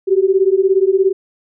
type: beating tone pair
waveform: sine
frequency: 375.3 / 392.3 Hz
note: F#4 / G4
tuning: +25 / +1 cents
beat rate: 17 Hz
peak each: -13 dBFS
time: 0.07-1.13 s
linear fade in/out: 20 ms
effects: none